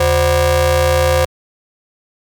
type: ring-modulated tone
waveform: 40% pulse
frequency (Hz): 220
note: A3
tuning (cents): 0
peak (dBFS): -6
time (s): 0-1.25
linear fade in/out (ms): 5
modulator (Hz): 300
effects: high-pass 80 Hz 12 dB/octave + 8-bit